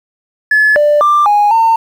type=tone with pitch steps; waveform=triangle; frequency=1716 / 591 / 1184 / 827 / 906 Hz; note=A6 / D5 / D6 / G#5 / A#5; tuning=-44 / +11 / +14 / -8 / -50 cents; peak=-3 dBFS; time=0.51-1.76 s; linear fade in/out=5 ms; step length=250 ms; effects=tanh soft clip ceiling -3 dBFS + 7-bit